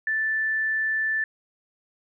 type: tone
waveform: sine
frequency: 1760 Hz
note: A6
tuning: in tune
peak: -22 dBFS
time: 0.07-1.24 s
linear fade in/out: 2 ms
effects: none